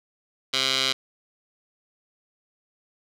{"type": "tone with band-pass filter", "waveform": "15% pulse", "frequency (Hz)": 132.6, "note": "C3", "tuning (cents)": 23, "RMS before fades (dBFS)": -24, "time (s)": [0.53, 0.93], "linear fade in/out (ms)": 10, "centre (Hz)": 3800, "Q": 2.5, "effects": []}